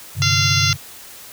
sine chord, G suspended fourth, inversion none, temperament just, 98 / 130.67 / 147 Hz, G2 / C3 / D3, 0 / -2 / +2 cents, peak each -21 / -23 / -23 dBFS, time 0.15-0.77 s, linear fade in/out 50 ms
harmonic tone, 690 Hz, F5, 21 cents flat, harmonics 2 / 3 / 4 / 5 / 6 / 7 / 8 / 9, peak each -24 / -24 / -24 / -24 / -24 / -24 / -24 / -24 dBFS, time 0.22-0.73 s, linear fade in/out 0 ms
effects white hiss -39 dBFS RMS until 1.32 s

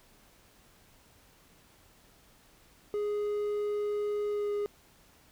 triangle tone with pitch glide, 415.3 to 411.7 Hz, G#4 to G#4, 0 to -15 cents, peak -27 dBFS, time 2.94-4.66 s, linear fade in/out 0 ms, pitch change -15 cents, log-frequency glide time 4.29-4.51 s, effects pink hiss -61 dBFS RMS until 5.31 s

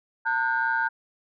sine tone cluster, 904 / 1456 / 1580 Hz, A5 / F#6 / G6, +47 / -28 / +13 cents, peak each -26 dBFS, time 0.25-0.89 s, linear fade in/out 20 ms, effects tanh soft clip ceiling -13 dBFS

